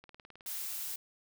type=click train; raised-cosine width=0.3 ms; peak=-36 dBFS; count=9; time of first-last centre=0.04-0.461 s; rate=19 Hz
type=noise; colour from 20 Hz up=blue; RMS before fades=-39 dBFS; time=0.46-0.96 s; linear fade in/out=5 ms
effects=none